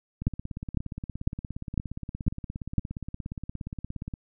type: two click trains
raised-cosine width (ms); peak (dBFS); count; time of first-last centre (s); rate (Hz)
5; -11 / -22; 6 / 68; 0.27-2.783 / 0.22-4.138; 1.99 / 17.1
effects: none